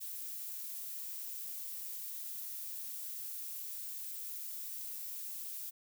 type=noise; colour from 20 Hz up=violet; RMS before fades=-43 dBFS; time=0-5.71 s; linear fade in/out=20 ms; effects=none

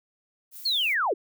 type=noise; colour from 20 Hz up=violet; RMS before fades=-42 dBFS; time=0.51-0.96 s; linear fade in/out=50 ms
type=linear sweep; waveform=sine; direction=down; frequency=4435 to 301.3 Hz; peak=-22 dBFS; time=0.65-1.14 s; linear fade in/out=10 ms
effects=none

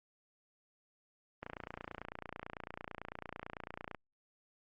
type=click train; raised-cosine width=0.5 ms; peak=-27 dBFS; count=74; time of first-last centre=1.43-3.947 s; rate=29 Hz; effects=Opus 32 kbps

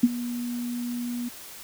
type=tone with ADSR envelope; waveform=sine; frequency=241.5 Hz; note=B3; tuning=39 cents flat; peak=-11 dBFS; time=0.03-1.29 s; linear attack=8 ms; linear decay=37 ms; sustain=-17 dB; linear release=10 ms; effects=white hiss -43 dBFS RMS until 1.63 s

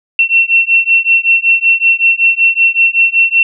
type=beating tone pair; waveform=sine; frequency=2708 / 2713.3 Hz; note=E7 / E7; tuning=+46 / +49 cents; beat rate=5.3 Hz; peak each=-10 dBFS; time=0.19-3.43 s; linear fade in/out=2 ms; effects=none

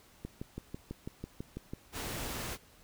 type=click train; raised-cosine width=3 ms; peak=-26 dBFS; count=10; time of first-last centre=0.25-1.735 s; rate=6.06 Hz
type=noise; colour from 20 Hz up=pink; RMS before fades=-39 dBFS; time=1.92-2.58 s; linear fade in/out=50 ms
effects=pink hiss -61 dBFS RMS until 2.83 s

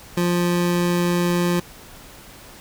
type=tone; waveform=25% pulse; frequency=175.1 Hz; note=F3; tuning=5 cents sharp; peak=-14 dBFS; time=0.17-1.6 s; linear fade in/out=5 ms; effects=pink hiss -43 dBFS RMS until 2.6 s

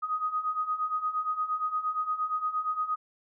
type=beating tone pair; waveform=sine; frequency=1244.5 / 1253.1 Hz; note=D#6 / D#6; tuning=0 / +12 cents; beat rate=8.6 Hz; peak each=-33 / -29 dBFS; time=0.02-2.96 s; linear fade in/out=20 ms; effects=none

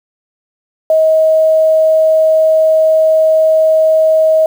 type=tone with quantisation; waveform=sine; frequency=634 Hz; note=D#5; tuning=32 cents sharp; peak=-6 dBFS; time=0.9-4.46 s; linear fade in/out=2 ms; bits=6; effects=none

